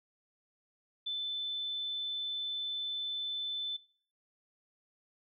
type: tone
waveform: sine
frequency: 3520 Hz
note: A7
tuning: in tune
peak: -33 dBFS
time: 1.06-3.77 s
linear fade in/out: 10 ms
effects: noise-tail reverb RT60 0.5 s tail -22 dB re dry